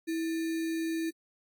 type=tone with sample-and-hold; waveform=sine; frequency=326 Hz; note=E4; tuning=19 cents flat; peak=-29 dBFS; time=0.07-1.11 s; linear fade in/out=20 ms; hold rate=2100 Hz; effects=AAC 64 kbps